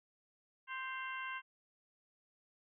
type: harmonic tone with a mistuned harmonic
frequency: 523 Hz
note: C5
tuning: 1 cent flat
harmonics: 2 / 3 / 4 / 5 / 6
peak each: -44 / -44 / -47 / -49 / -55 dBFS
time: 0.67-1.42 s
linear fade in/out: 50 ms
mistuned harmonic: 5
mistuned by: +77 cents
effects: none